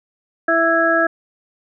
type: harmonic tone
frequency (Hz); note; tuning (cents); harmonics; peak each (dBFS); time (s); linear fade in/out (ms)
330.7; E4; +6; 1 / 2 / 4 / 5; -21 / -17 / -20 / -17; 0.48-1.07; 5
effects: none